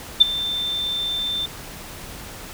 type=tone with ADSR envelope; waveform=sine; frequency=3563 Hz; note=A7; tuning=21 cents sharp; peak=-4 dBFS; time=0.2-1.46 s; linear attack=15 ms; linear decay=16 ms; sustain=-18 dB; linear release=6 ms; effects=pink hiss -37 dBFS RMS until 2.53 s